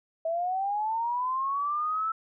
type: linear sweep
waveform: sine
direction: up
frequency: 644 to 1327 Hz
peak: -26 dBFS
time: 0.25-2.12 s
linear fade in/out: 5 ms
effects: none